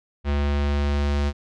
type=tone with low-pass filter sweep; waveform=square; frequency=71.8 Hz; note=D2; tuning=39 cents flat; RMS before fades=-22 dBFS; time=0.24-1.33 s; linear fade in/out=50 ms; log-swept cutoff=3200 to 5100 Hz; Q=0.99; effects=none